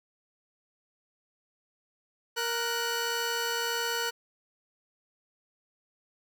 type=tone pair together; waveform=15% pulse; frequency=467 / 1482.6 Hz; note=A#4 / F#6; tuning=+3 / +3 cents; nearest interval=octave + minor sixth; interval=2000 cents; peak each=-25 dBFS; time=2.36-4.11 s; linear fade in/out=20 ms; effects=none